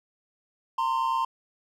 triangle tone pair together, 916 / 1045.1 Hz, A#5 / C6, -31 / -2 cents, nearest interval major second, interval 229 cents, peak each -25 / -24 dBFS, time 0.78-1.25 s, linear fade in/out 5 ms, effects none

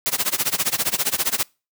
white noise with tremolo, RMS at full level -19 dBFS, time 0.06-1.43 s, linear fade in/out 0 ms, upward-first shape sine, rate 15 Hz, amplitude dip 95%, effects noise-tail reverb RT60 0.3 s tail -26 dB re dry + high-pass 100 Hz 12 dB/octave

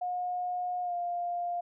sine tone with pitch glide, 720 to 700.7 Hz, F#5 to F5, -47 to +6 cents, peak -30 dBFS, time 0.01-1.61 s, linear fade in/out 10 ms, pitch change -47 cents, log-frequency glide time 0.82-0.94 s, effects none

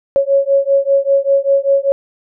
sine beating tone pair, 550 / 555.1 Hz, C#5 / C#5, -14 / +2 cents, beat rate 5.1 Hz, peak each -13 dBFS, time 0.16-1.92 s, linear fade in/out 0 ms, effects none

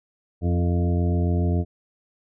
harmonic tone with a mistuned harmonic, 87.31 Hz, F2, in tune, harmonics 1 / 2 / 3 / 4 / 5 / 7 / 8, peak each -20 / -26 / -30 / -32 / -34 / -37 / -38 dBFS, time 0.41-1.65 s, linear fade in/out 50 ms, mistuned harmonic 4, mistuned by -17 cents, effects none

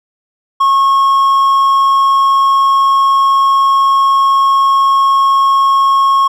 triangle tone, 1091 Hz, C#6, 28 cents flat, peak -5 dBFS, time 0.6-6.28 s, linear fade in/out 10 ms, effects none

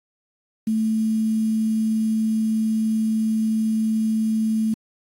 sine tone with quantisation, 220 Hz, A3, in tune, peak -18 dBFS, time 0.67-4.74 s, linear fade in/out 5 ms, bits 7, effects AAC 48 kbps

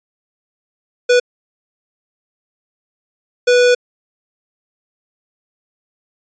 square tone bursts at uneven times, 491.3 Hz, B4, 9 cents flat, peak -9 dBFS, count 2, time 1.09-1.2 / 3.47-3.75 s, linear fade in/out 10 ms, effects resampled to 16000 Hz

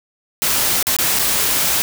white noise with dropouts, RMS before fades -17 dBFS, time 0.42-1.82 s, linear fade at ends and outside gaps 0 ms, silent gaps 0.827-0.869 / 0.965-0.987 / 1.189-1.194 s, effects none

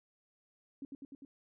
sine tone with echo, 275.9 Hz, C#4, 8 cents flat, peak -40 dBFS, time 0.82-0.85 s, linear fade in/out 2 ms, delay 100 ms, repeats 4, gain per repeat -2 dB, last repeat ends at 1.25 s, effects none

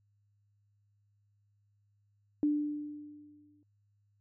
sine tone with exponential decay, 296.1 Hz, D4, 14 cents sharp, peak -24 dBFS, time 2.43-3.63 s, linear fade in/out 1 ms, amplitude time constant 260 ms, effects added 102 Hz sine -69 dBFS peak until 4.2 s

